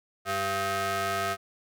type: ring-modulated tone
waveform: sawtooth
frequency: 293.7 Hz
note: D4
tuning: in tune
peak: -20 dBFS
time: 0.25-1.37 s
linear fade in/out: 50 ms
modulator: 978 Hz
effects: none